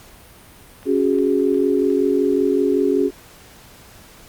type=click train; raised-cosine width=0.3 ms; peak=-27 dBFS; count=4; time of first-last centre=0.83-1.901 s; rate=2.8 Hz
type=chord; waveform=sine; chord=C# suspended fourth; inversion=none; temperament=equal; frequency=277.2 / 370 / 415.3 Hz; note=C#4 / F#4 / G#4; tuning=0 / 0 / 0 cents; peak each=-19 dBFS; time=0.85-3.11 s; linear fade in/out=50 ms
effects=pink hiss -45 dBFS RMS until 4.28 s + Opus 48 kbps